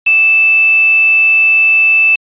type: tone with quantisation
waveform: sine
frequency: 2637 Hz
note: E7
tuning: in tune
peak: -6 dBFS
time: 0.06-2.16 s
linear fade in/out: 10 ms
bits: 3
effects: resampled to 8000 Hz